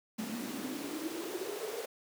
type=noise with high-pass filter sweep; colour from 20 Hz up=pink; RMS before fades=-39 dBFS; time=0.18-1.86 s; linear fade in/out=10 ms; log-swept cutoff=210 to 470 Hz; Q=9.7; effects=none